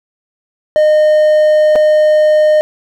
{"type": "tone with dropouts", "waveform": "triangle", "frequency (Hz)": 612, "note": "D#5", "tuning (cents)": -29, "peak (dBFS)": -4, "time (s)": [0.76, 2.61], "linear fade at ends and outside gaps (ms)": 0, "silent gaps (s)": [1.755, 1.759], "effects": []}